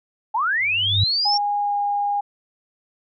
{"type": "linear sweep", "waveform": "sine", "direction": "up", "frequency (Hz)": [811, 5550], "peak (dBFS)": -18, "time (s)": [0.34, 1.38], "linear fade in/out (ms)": 10}
{"type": "tone with exponential growth", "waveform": "sine", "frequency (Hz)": 100, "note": "G2", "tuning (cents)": 35, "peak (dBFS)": -14, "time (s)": [0.58, 1.04], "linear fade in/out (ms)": 5, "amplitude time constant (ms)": 100}
{"type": "tone with pitch glide", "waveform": "sine", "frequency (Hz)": [820, 814.8], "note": ["G#5", "G#5"], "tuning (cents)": [-22, -33], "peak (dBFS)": -19, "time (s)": [1.25, 2.21], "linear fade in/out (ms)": 10, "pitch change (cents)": -11, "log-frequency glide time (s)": [1.6, 1.76]}
{"effects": []}